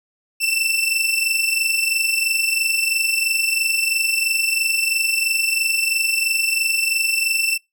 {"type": "tone pair together", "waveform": "sawtooth", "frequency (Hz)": [2662, 2685], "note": ["E7", "E7"], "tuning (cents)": [16, 31], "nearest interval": "unison", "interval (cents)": 15, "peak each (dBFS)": -17, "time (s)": [0.4, 7.58], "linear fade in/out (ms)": 20, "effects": ["noise-tail reverb RT60 0.2 s tail -26 dB re dry"]}